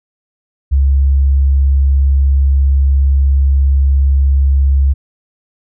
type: tone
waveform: sine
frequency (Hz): 68.5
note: C#2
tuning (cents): -20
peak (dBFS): -7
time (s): 0.71-4.94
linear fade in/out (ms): 20
effects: none